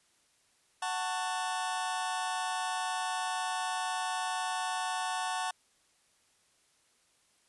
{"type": "chord", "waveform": "sawtooth", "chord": "F# minor", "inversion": "none", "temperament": "just", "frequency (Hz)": [740, 888, 1110], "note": ["F#5", "A5", "C#6"], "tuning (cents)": [0, 16, 2], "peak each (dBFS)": [-31, -32, -34], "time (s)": [0.82, 5.51], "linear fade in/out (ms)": 5, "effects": ["white hiss -69 dBFS RMS until 7.48 s", "resampled to 24000 Hz"]}